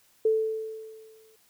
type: tone with exponential decay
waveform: sine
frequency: 440 Hz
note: A4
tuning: in tune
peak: -18 dBFS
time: 0.25-1.36 s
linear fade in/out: 5 ms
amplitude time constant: 240 ms
effects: white hiss -63 dBFS RMS until 1.49 s